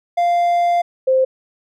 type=tone pair in turn; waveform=triangle / sine; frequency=696 / 522.6 Hz; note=F5 / C5; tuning=-6 / -2 cents; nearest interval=perfect fourth; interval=496 cents; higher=first; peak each=-11 dBFS; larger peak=neither; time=0.17-0.82 / 1.07-1.25 s; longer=first; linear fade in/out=10 ms; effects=none